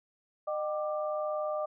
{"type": "tone cluster", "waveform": "sine", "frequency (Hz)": [610, 768, 1183], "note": ["D#5", "G5", "D6"], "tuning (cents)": [-34, -36, 12], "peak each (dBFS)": [-31, -40, -38], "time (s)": [0.47, 1.66], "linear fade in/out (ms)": 10, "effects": []}